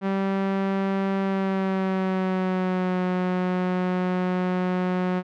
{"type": "tone with pitch glide", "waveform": "sawtooth", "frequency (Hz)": [194.3, 182.34], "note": ["G3", "F#3"], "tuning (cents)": [-15, -25], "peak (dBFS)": -18, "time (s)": [0.01, 5.23], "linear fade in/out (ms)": 50, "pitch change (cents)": -110, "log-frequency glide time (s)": [1.2, 3.02], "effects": ["low-pass 2000 Hz 12 dB/octave"]}